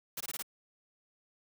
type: noise bursts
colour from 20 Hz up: white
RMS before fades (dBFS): -38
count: 5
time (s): 0.17-0.425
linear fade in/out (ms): 5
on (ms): 35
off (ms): 20
effects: high-pass 100 Hz 12 dB/octave